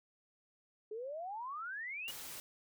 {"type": "exponential sweep", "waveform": "sine", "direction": "up", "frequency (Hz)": [415.3, 2949], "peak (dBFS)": -40, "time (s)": [0.91, 2.11], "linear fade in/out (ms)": 5}
{"type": "noise", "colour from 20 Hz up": "white", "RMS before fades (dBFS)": -47, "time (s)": [2.08, 2.4], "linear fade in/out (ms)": 0}
{"effects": []}